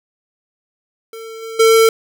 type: tone with level steps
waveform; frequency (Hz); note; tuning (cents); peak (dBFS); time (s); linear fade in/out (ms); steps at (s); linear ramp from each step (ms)
square; 449.4; A4; +37; -30 / -27 / -8; 1.13-1.89; 2; 1.42 / 1.59; 10
effects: none